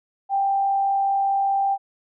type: tone with frequency modulation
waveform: sine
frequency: 788 Hz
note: G5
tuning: 9 cents sharp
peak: -18 dBFS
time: 0.29-1.78 s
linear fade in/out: 50 ms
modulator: 44.9 Hz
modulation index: 0.21
effects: none